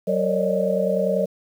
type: tone cluster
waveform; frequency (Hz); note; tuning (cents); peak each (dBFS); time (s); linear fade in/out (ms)
sine; 187.9 / 457.3 / 546 / 587 / 617; F#3 / A#4 / C#5 / D5 / D#5; +27 / -33 / -26 / -1 / -15; -25; 0.07-1.26; 10
effects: 8-bit